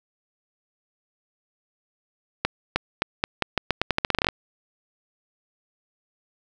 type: accelerating click train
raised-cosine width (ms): 0.3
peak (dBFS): -4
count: 18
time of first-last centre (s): 2.45-4.288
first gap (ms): 310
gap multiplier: 0.84
effects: none